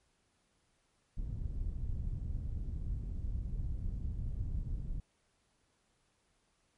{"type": "low-pass noise", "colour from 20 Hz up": "pink", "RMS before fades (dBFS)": -37, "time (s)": [1.17, 5], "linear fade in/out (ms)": 5, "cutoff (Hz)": 100, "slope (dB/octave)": 12, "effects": ["pink hiss -75 dBFS RMS until 6.77 s", "MP3 48 kbps"]}